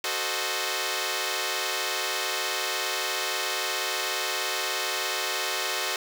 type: chord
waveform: 5% pulse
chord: F# diminished seventh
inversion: none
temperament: equal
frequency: 370 / 440 / 523.3 / 622.3 Hz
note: F#4 / A4 / C5 / Eb5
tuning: 0 / 0 / 0 / 0 cents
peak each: -21 dBFS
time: 0.04-5.96 s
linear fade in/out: 2 ms
effects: none